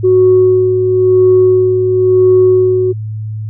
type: tone with tremolo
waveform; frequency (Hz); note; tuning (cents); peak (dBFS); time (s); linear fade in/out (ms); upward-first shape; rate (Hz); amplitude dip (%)
sine; 370; F#4; 0; -3; 0.03-2.93; 20; sine; 0.97; 50
effects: tanh soft clip ceiling 0 dBFS + added 108 Hz sine -18 dBFS peak until 3.49 s